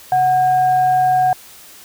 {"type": "tone with frequency modulation", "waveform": "sine", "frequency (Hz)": 739, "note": "F#5", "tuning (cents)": -2, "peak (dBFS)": -11, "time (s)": [0.12, 1.33], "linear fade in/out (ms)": 2, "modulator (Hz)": 872, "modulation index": 0.23, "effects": ["white hiss -41 dBFS RMS until 1.84 s"]}